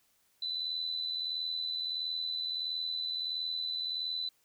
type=tone with amplitude modulation; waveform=sine; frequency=4000 Hz; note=B7; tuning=21 cents sharp; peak=-30 dBFS; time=0.42-4.29 s; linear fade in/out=5 ms; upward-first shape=sine; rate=81.5 Hz; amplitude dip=55%; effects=white hiss -71 dBFS RMS until 4.44 s